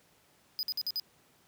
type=tone bursts; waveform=square; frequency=4978 Hz; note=D#8; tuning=in tune; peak=-31 dBFS; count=5; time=0.59-0.998 s; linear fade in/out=0 ms; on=40 ms; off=52 ms; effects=pink hiss -65 dBFS RMS until 1.47 s + high-pass 100 Hz 12 dB/octave